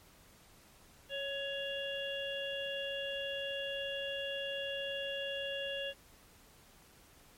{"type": "harmonic tone with a mistuned harmonic", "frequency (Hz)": 559, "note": "C#5", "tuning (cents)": 14, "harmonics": [1, 3, 5, 6], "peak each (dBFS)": [-39, -44, -41, -44], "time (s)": [1.09, 5.94], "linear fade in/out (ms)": 50, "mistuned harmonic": 1, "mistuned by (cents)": -19, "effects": ["pink hiss -61 dBFS RMS until 7.37 s", "MP3 64 kbps"]}